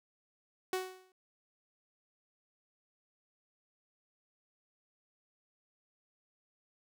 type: tone with exponential decay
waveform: sawtooth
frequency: 372.3 Hz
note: F#4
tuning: 11 cents sharp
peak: -26 dBFS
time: 0.73-1.12 s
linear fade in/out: 2 ms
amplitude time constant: 84 ms
effects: none